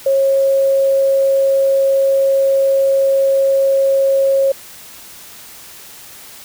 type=tone; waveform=sine; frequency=544 Hz; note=C#5; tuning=33 cents flat; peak=-10 dBFS; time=0.06-4.52 s; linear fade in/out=5 ms; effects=white hiss -37 dBFS RMS until 6.44 s